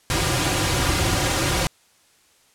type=noise with comb filter; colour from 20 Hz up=pink; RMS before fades=-21 dBFS; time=0.1-1.67 s; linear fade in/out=0 ms; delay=4.6 ms; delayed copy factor=-0.7; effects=white hiss -58 dBFS RMS until 2.54 s + low-pass 10000 Hz 12 dB/octave